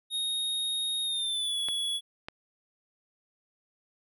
square tone with pitch glide, 3731 to 3382 Hz, A#7 to G#7, +1 to +31 cents, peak -29 dBFS, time 0.1-2.01 s, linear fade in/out 50 ms, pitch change -170 cents, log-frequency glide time 1.03-1.59 s
clicks, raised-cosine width 0.3 ms, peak -21 dBFS, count 2, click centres 1.686 / 2.285 s
effects none

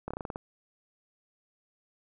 slowing click train, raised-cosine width 1 ms, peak -21 dBFS, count 8, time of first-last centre 0.08-0.359 s, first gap 26 ms, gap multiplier 1.14, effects none

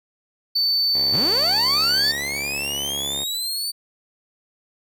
triangle tone, 4529 Hz, C#8, 36 cents sharp, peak -16 dBFS, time 0.55-2.12 s, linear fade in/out 10 ms
5% pulse tone with vibrato, 70.2 Hz, C#2, 22 cents sharp, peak -22 dBFS, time 0.94-3.24 s, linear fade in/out 10 ms, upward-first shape triangle, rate 12 Hz, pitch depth 58 cents each way
sawtooth linear sweep, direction up, 74.8 to 4600 Hz, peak -21 dBFS, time 1.12-3.72 s, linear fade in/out 20 ms
effects none

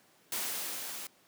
white noise with level ramp, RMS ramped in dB -34 to -42 dBFS, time 0.32-1.07 s, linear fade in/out 2 ms, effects pink hiss -64 dBFS RMS until 1.27 s + high-pass 200 Hz 12 dB/octave

